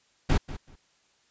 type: noise with echo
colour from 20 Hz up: brown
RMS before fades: -21 dBFS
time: 0.29-0.38 s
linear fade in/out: 10 ms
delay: 190 ms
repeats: 2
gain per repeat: -15 dB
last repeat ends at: 0.76 s
effects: white hiss -66 dBFS RMS until 1.3 s + resampled to 16000 Hz